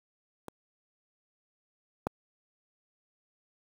clicks, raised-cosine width 1 ms, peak -26 / -14 dBFS, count 2, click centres 0.483 / 2.069 s, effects high-pass 80 Hz 12 dB/octave + 7-bit

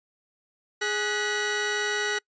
sawtooth tone cluster, 416.4 / 1478 / 1935 Hz, G#4 / F#6 / B6, +5 / -2 / -36 cents, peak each -26 dBFS, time 0.81-2.19 s, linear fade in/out 10 ms, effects noise-tail reverb RT60 0.1 s tail -26 dB re dry + resampled to 16000 Hz

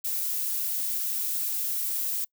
violet noise, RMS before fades -29 dBFS, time 0.04-2.25 s, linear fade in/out 10 ms, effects noise-tail reverb RT60 0.1 s tail -26 dB re dry

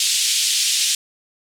pink band-pass noise, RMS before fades -19 dBFS, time 0-0.95 s, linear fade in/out 2 ms, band 3100 to 9400 Hz, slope 24 dB/octave, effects none

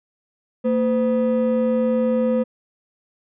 triangle ring-modulated tone, 368.7 Hz, F#4, 6 cents flat, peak -11 dBFS, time 0.64-2.44 s, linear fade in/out 20 ms, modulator 141 Hz, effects tanh soft clip ceiling -7 dBFS + resampled to 8000 Hz

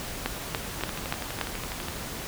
two click trains, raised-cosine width 0.3 ms, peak -17 / -10 dBFS, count 14 / 5, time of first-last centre 0.81-1.884 / 0.26-1.413 s, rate 12.1 / 3.47 Hz, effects pink hiss -36 dBFS RMS until 2.27 s

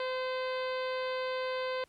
harmonic tone, 514 Hz, C5, 31 cents flat, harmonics 1 / 2 / 3 / 4 / 5 / 6 / 7 / 8 / 9, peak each -33 / -39 / -43 / -45 / -47 / -49 / -50 / -51 / -52 dBFS, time 0-1.84 s, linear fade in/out 2 ms, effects pink hiss -67 dBFS RMS until 1.88 s + low-pass 12000 Hz 12 dB/octave

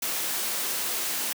white noise, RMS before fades -29 dBFS, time 0.02-1.33 s, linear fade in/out 5 ms, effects high-pass 200 Hz 12 dB/octave

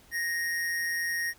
square tone with amplitude modulation, 1864.7 Hz, A#6, in tune, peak -27 dBFS, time 0.11-1.34 s, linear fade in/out 50 ms, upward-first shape sine, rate 171 Hz, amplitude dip 40%, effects pink hiss -58 dBFS RMS until 1.38 s

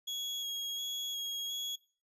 35% pulse tone with vibrato, 3318 Hz, G#7, 2 cents flat, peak -34 dBFS, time 0.07-1.76 s, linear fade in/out 10 ms, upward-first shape square, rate 1.4 Hz, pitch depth 12 cents each way, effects noise-tail reverb RT60 0.4 s tail -22 dB re dry + resampled to 32000 Hz

